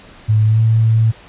sine tone with pitch glide, 108.1 to 111.91 Hz, A2 to A2, -30 to +30 cents, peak -9 dBFS, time 0.28-1.12 s, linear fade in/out 20 ms, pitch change +60 cents, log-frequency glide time 0.45-0.62 s, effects pink hiss -41 dBFS RMS until 1.28 s + resampled to 8000 Hz

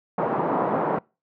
white band-pass noise, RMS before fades -24 dBFS, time 0.18-0.99 s, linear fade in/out 5 ms, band 160 to 1000 Hz, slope 24 dB/octave, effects noise-tail reverb RT60 0.3 s tail -26 dB re dry

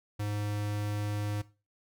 square tone, 103.9 Hz, G#2, 1 cent sharp, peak -32 dBFS, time 0.19-1.42 s, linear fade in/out 10 ms, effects noise-tail reverb RT60 0.3 s tail -17 dB re dry

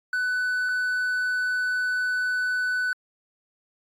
triangle tone pair in turn, 1496 / 1496 Hz, F#6 / F#6, +19 / +19 cents, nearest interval unison, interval 0 cents, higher neither, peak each -21 dBFS, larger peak neither, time 0.13-0.69 / 0.69-2.93 s, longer second, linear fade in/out 2 ms, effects AAC 64 kbps

